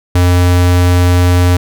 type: tone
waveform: square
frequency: 89 Hz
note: F2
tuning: 33 cents sharp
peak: -7 dBFS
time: 0.15-1.57 s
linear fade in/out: 5 ms
effects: none